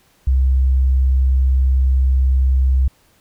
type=tone; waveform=sine; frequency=65.41 Hz; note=C2; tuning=in tune; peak=-11 dBFS; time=0.27-2.88 s; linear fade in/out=5 ms; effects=pink hiss -56 dBFS RMS until 3.2 s